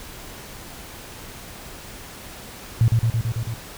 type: tone with echo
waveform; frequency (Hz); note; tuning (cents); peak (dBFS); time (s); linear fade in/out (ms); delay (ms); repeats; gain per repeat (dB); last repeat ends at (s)
sine; 114.7; A#2; -28; -12; 2.81-2.88; 0; 110; 6; -2; 3.54
effects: pink hiss -39 dBFS RMS until 3.77 s